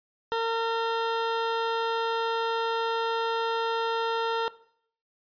20% pulse tone, 456.6 Hz, A#4, 36 cents flat, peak -20 dBFS, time 0.32-4.48 s, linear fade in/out 0 ms, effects noise-tail reverb RT60 0.6 s tail -18 dB re dry + resampled to 11025 Hz

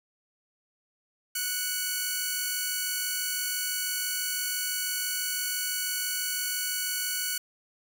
5% pulse tone pair together, 1480 / 2243 Hz, F#6 / C#7, 0 / +20 cents, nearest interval perfect fifth, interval 720 cents, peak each -18 / -25 dBFS, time 1.35-7.38 s, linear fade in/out 5 ms, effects none

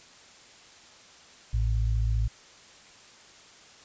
sine tone pair together, 55 / 110 Hz, A1 / A2, 0 / 0 cents, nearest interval octave, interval 1200 cents, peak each -24 / -28 dBFS, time 1.53-2.28 s, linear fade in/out 10 ms, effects white hiss -52 dBFS RMS until 3.84 s + resampled to 16000 Hz

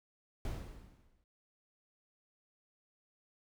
brown noise with exponential decay, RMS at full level -36 dBFS, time 0.45-1.24 s, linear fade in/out 1 ms, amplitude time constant 170 ms, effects none

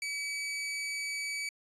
sawtooth tone with amplitude modulation, 2283 Hz, D7, 50 cents flat, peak -29 dBFS, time 0.02-1.49 s, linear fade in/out 2 ms, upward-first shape sine, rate 262 Hz, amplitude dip 25%, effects resampled to 24000 Hz

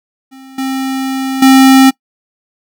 square tone with level steps, 265.6 Hz, C4, 26 cents sharp, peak -33 / -15 / -3 dBFS, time 0.31-1.91 s, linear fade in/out 20 ms, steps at 0.58 / 1.42 s, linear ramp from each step 5 ms, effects noise-tail reverb RT60 0.1 s tail -23 dB re dry

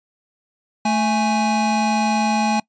square tone pair together, 219.7 / 830.6 Hz, A3 / G#5, -2 / 0 cents, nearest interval octave + major seventh, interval 2302 cents, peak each -20 dBFS, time 0.85-2.6 s, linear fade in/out 5 ms, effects noise-tail reverb RT60 0.1 s tail -24 dB re dry + resampled to 16000 Hz

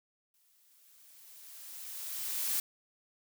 blue noise with exponential growth, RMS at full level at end -31 dBFS, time 0.34-2.6 s, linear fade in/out 2 ms, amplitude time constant 490 ms, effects none

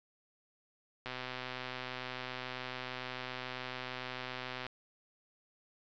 click train, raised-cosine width 0.3 ms, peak -24 dBFS, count 459, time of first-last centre 1.06-4.666 s, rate 127 Hz, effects resampled to 16000 Hz

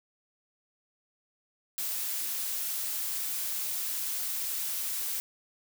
blue noise, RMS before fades -33 dBFS, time 1.78-5.2 s, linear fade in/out 0 ms, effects none

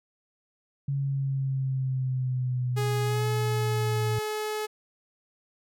sine exponential sweep, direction down, 139.6 to 113.5 Hz, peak -25 dBFS, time 0.88-4.19 s, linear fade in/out 5 ms
sawtooth tone with pitch glide, 415.3 to 427.2 Hz, G#4 to G#4, 0 to +49 cents, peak -25 dBFS, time 2.76-4.67 s, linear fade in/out 20 ms, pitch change +49 cents, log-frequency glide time 3.03-3.27 s
effects none

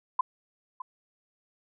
sine tone with echo, 1017 Hz, C6, 50 cents flat, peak -20 dBFS, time 0.19-0.21 s, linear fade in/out 5 ms, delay 610 ms, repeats 1, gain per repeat -14 dB, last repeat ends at 0.82 s, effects none

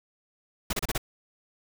pink noise bursts, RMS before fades -28 dBFS, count 5, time 0.7-0.979 s, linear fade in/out 5 ms, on 31 ms, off 31 ms, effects none

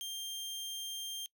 sawtooth tone, 3185 Hz, G7, 27 cents sharp, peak -35 dBFS, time 0.01-1.26 s, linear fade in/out 0 ms, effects noise-tail reverb RT60 0.1 s tail -22 dB re dry

